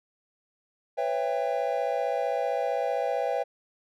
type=chord; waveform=triangle; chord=C# half-diminished seventh; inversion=third; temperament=just; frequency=498.9 / 554.4 / 665.2 / 798.3 Hz; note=B4 / C#5 / E5 / G5; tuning=+17 / 0 / +16 / +31 cents; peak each=-29 dBFS; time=0.97-3.44 s; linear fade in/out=20 ms; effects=none